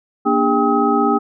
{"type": "tone cluster", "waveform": "sine", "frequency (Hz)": [236.8, 293, 404.4, 793, 1273], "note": ["A#3", "D4", "G#4", "G5", "D#6"], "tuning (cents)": [27, -4, -46, 20, 39], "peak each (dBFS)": -19, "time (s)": [0.25, 1.19], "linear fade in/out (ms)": 20, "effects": []}